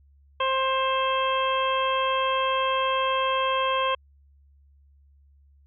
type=harmonic tone with a mistuned harmonic; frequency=528 Hz; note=C5; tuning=16 cents sharp; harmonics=1 / 2 / 3 / 4 / 5 / 6; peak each=-27 / -24 / -35 / -39 / -32 / -32 dBFS; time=0.4-3.95 s; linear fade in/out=5 ms; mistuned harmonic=6; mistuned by=+18 cents; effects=added 70 Hz sine -54 dBFS peak until 5.66 s